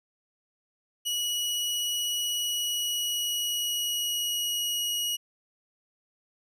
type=tone with pitch glide; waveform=sawtooth; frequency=2921 to 2899 Hz; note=F#7 to F#7; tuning=-23 to -36 cents; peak=-24 dBFS; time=1.05-5.17 s; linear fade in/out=20 ms; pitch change=-13 cents; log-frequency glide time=2.25-4.84 s; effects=none